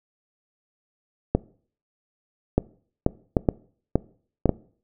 clicks, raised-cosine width 2 ms, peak -4 dBFS, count 8, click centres 1.35 / 2.58 / 3.064 / 3.368 / 3.488 / 3.956 / 4.457 / 4.493 s, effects noise-tail reverb RT60 0.5 s tail -22 dB re dry

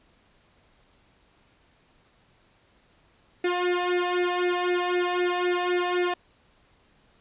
sawtooth tone with flanger, 356.4 Hz, F4, 35 cents sharp, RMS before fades -25 dBFS, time 3.44-6.14 s, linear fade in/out 5 ms, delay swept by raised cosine 0.46 to 1.15 ms, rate 3.9 Hz, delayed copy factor +0.85, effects pink hiss -62 dBFS RMS until 7.2 s + resampled to 8000 Hz

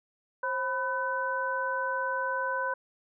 sine tone cluster, 531 / 996 / 1513 Hz, C5 / B5 / F#6, +25 / +14 / +38 cents, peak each -34 / -31 / -32 dBFS, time 0.43-2.74 s, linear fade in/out 5 ms, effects none

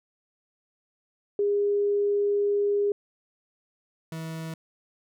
sine / 40% pulse tone pair in turn, 407.5 / 161.72 Hz, G#4 / E3, -33 / -33 cents, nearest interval octave + major third, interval 1600 cents, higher first, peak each -21 / -32 dBFS, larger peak first, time 1.39-2.92 / 4.12-4.54 s, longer first, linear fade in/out 2 ms, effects none

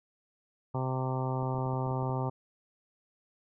harmonic tone, 130 Hz, C3, 11 cents flat, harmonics 1 / 2 / 3 / 4 / 5 / 6 / 7 / 8 / 9, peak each -31 / -39 / -39 / -41 / -42 / -41 / -39 / -46 / -44 dBFS, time 0.74-2.3 s, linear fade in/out 10 ms
clicks, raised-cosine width 3 ms, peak -33 dBFS, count 9, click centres 1.429 / 1.547 / 1.584 / 1.663 / 1.734 / 1.87 / 1.912 / 2.028 / 2.097 s
effects none

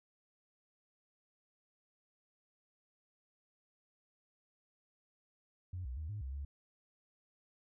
sine tone with pitch steps, 90.7 / 62.6 / 77.4 / 104.7 / 66.4 / 70.5 Hz, F#2 / B1 / D#2 / G#2 / C2 / C#2, -34 / +24 / -9 / +15 / +26 / +30 cents, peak -38 dBFS, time 5.73-6.45 s, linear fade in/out 5 ms, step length 120 ms, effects tanh soft clip ceiling -34 dBFS

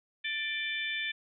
harmonic tone with a mistuned harmonic, 589 Hz, D5, 5 cents sharp, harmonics 3 / 4 / 5 / 6, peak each -36 / -35 / -41 / -38 dBFS, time 0.24-1.12 s, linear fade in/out 10 ms, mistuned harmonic 5, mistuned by +53 cents, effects none

